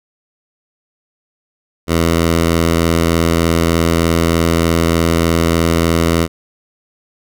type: tone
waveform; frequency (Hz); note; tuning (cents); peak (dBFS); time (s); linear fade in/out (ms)
10% pulse; 83.3; E2; +19; -3; 1.87-6.28; 50
effects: none